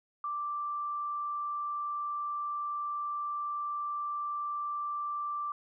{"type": "tone", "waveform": "sine", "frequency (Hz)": 1174.7, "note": "D6", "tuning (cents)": 0, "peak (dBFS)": -32, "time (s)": [0.24, 5.52], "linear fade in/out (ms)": 2, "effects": []}